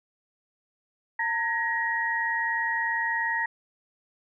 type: tone cluster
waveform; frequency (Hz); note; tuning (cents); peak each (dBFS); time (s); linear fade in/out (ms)
sine; 911 / 1688 / 1891; A#5 / G#6 / A#6; -40 / +28 / +24; -30 / -35 / -26; 1.19-3.46; 5
effects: none